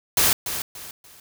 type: noise with echo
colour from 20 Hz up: white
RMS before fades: -18 dBFS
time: 0.17-0.33 s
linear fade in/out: 2 ms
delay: 290 ms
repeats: 3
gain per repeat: -10 dB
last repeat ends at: 1.2 s
effects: none